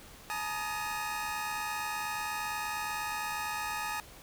25% pulse chord, Ab suspended second, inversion none, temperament equal with one note detuned, 852.5 / 932.3 / 1244.5 Hz, Ab5 / Bb5 / Eb6, +45 / 0 / 0 cents, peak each -33 / -37 / -34 dBFS, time 0.3-4 s, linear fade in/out 0 ms, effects pink hiss -52 dBFS RMS until 4.22 s

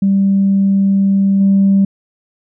sine tone with level steps, 196 Hz, G3, in tune, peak -8 / -6 dBFS, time 0.02-1.85 s, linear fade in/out 5 ms, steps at 1.4 s, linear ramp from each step 10 ms, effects tanh soft clip ceiling -4 dBFS

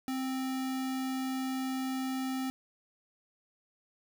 sine tone with sample-and-hold, 261.6 Hz, C4, in tune, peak -31 dBFS, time 0.08-2.5 s, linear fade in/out 0 ms, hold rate 1050 Hz, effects none

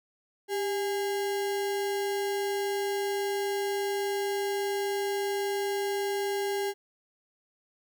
sine tone with sample-and-hold, 396.8 Hz, G4, 21 cents sharp, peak -27 dBFS, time 0.48-6.74 s, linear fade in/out 50 ms, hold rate 1225 Hz, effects none

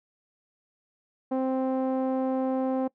sawtooth tone with low-pass filter, 261.6 Hz, C4, in tune, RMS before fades -27 dBFS, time 1.31-2.88 s, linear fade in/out 10 ms, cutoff 700 Hz, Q 1.6, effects noise-tail reverb RT60 0.1 s tail -22 dB re dry

